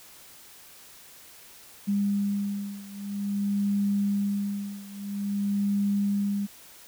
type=beating tone pair; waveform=sine; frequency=201.3 / 201.8 Hz; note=G3 / G#3; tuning=+46 / -49 cents; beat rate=0.5 Hz; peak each=-27 / -29 dBFS; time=1.87-6.47 s; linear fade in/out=20 ms; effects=white hiss -50 dBFS RMS until 6.87 s